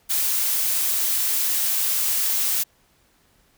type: noise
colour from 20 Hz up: blue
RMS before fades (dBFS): -22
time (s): 0.09-2.64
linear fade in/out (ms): 20
effects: pink hiss -61 dBFS RMS until 3.57 s